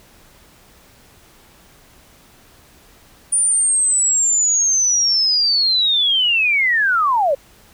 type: linear sweep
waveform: sine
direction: down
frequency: 9397 to 521 Hz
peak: -13 dBFS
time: 3.32-7.35 s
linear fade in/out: 10 ms
effects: pink hiss -49 dBFS RMS until 7.73 s